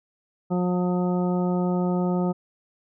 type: harmonic tone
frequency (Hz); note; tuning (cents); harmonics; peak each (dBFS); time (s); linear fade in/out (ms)
179.4; F3; +47; 1 / 2 / 3 / 4 / 5 / 7; -22 / -28 / -32 / -34 / -36 / -39; 0.5-2.33; 20
effects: none